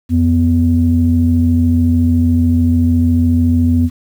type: tone pair together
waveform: sine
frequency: 87.1 / 247.5 Hz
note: F2 / B3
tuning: -4 / +4 cents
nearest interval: octave + tritone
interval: 1808 cents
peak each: -11 dBFS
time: 0.09-3.9 s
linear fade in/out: 50 ms
effects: tanh soft clip ceiling -1 dBFS + 7-bit